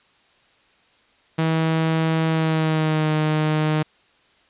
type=tone with pitch glide; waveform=sawtooth; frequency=161.1 to 154.27 Hz; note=E3 to D#3; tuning=-39 to -14 cents; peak=-14 dBFS; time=1.38-3.83 s; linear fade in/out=10 ms; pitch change=-75 cents; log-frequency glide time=2.29-3.12 s; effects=white hiss -58 dBFS RMS until 4.49 s + resampled to 8000 Hz